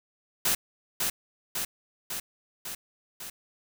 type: noise with echo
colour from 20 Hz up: white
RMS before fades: -25 dBFS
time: 0.45-0.55 s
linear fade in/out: 5 ms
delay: 550 ms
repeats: 5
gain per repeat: -3 dB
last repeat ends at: 3.3 s
effects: none